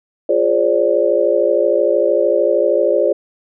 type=chord; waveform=sine; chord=D half-diminished seventh; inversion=first; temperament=equal with one note detuned; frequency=349.2 / 415.3 / 534.2 / 587.3 Hz; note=F4 / Ab4 / C5 / D5; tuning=0 / 0 / +36 / 0 cents; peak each=-19 / -18 / -16 / -16 dBFS; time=0.29-3.13 s; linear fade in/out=5 ms; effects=none